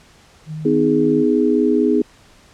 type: tone with vibrato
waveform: sine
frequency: 155.56 Hz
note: D#3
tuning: in tune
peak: -25 dBFS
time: 0.46-1.25 s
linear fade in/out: 50 ms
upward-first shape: sine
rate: 9.1 Hz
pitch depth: 9 cents each way
type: chord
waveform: sine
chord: G# minor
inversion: first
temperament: equal with one note detuned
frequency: 251.1 / 311.1 / 415.3 Hz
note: B3 / D#4 / G#4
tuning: +29 / 0 / 0 cents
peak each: -17 dBFS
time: 0.65-2.02 s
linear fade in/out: 5 ms
effects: pink hiss -49 dBFS RMS until 2.53 s + low-pass 8000 Hz 12 dB/octave